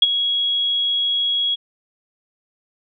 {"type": "tone with ADSR envelope", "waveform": "sine", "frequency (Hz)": 3322, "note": "G#7", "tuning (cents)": 0, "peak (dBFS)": -6, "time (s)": [0.02, 1.56], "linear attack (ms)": 5, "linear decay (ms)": 29, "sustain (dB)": -11, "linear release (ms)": 23, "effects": []}